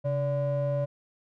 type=ring-modulated tone; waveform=triangle; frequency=220 Hz; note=A3; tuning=in tune; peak=-20 dBFS; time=0.04-0.86 s; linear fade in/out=20 ms; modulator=356 Hz; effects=none